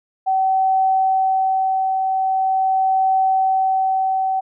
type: tone with tremolo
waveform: sine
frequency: 763 Hz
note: G5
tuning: 47 cents flat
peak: -13 dBFS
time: 0.26-4.41 s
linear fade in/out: 20 ms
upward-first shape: triangle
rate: 0.43 Hz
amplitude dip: 35%
effects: none